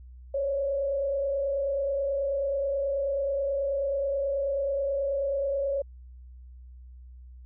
sine tone with frequency modulation, 554.4 Hz, C#5, in tune, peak -25 dBFS, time 0.34-5.82 s, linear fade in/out 5 ms, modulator 29.3 Hz, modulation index 0.52, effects added 62 Hz sine -44 dBFS peak until 7.45 s

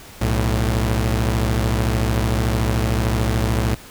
sawtooth tone pair together, 61.74 / 110.01 Hz, B1 / A2, 0 / 0 cents, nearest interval minor seventh, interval 1000 cents, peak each -16 dBFS, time 0.21-3.75 s, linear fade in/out 5 ms, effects pink hiss -41 dBFS RMS until 3.9 s

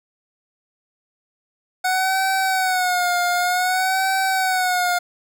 25% pulse tone with vibrato, 737 Hz, F#5, 7 cents flat, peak -14 dBFS, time 1.84-4.99 s, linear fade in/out 10 ms, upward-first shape sine, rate 0.54 Hz, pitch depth 71 cents each way, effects none

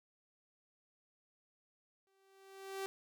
sawtooth tone with exponential growth, 387.8 Hz, G4, 19 cents flat, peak -33 dBFS, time 2.07-2.86 s, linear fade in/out 0 ms, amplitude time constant 170 ms, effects none

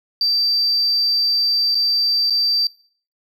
triangle tone with dropouts, 4669 Hz, D8, 11 cents flat, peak -12 dBFS, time 0.21-2.67 s, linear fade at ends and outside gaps 2 ms, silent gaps 1.747-1.752 / 2.299-2.305 s, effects noise-tail reverb RT60 0.5 s tail -25 dB re dry + tanh soft clip ceiling -12 dBFS

